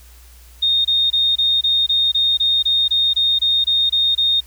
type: tone bursts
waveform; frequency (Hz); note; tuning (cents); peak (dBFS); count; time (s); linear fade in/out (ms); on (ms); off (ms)
sine; 3687; A#7; -20; -13; 15; 0.62-4.406; 10; 230; 24
effects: added 60 Hz sine -42 dBFS peak until 4.46 s + white hiss -49 dBFS RMS until 4.46 s